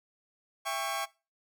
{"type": "chord", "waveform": "sawtooth", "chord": "C# diminished", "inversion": "first", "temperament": "just", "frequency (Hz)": [665.2, 798.3, 1108.7], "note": ["E5", "G5", "C#6"], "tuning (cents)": [16, 31, 0], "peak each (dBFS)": [-34, -32, -31], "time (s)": [0.65, 1.06], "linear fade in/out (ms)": 20, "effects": ["noise-tail reverb RT60 0.3 s tail -21 dB re dry"]}